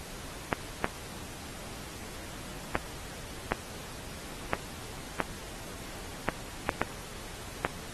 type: clicks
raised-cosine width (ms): 0.5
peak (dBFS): -10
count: 10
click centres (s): 0.528 / 0.844 / 2.754 / 3.52 / 4.534 / 5.203 / 6.287 / 6.692 / 6.816 / 7.649
effects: pink hiss -44 dBFS RMS until 7.93 s + AAC 32 kbps